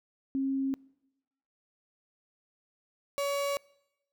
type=tone pair in turn; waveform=sine / 35% pulse; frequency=269.7 / 563.8 Hz; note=C#4 / C#5; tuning=-47 / +29 cents; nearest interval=octave + minor second; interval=1276 cents; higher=second; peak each=-27 dBFS; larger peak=neither; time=0.35-0.74 / 3.18-3.57 s; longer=neither; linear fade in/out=0 ms; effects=noise-tail reverb RT60 0.9 s tail -25 dB re dry